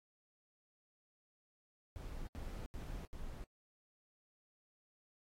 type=noise bursts; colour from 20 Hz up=brown; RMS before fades=-45 dBFS; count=4; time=1.96-3.44 s; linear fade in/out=0 ms; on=310 ms; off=80 ms; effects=AAC 48 kbps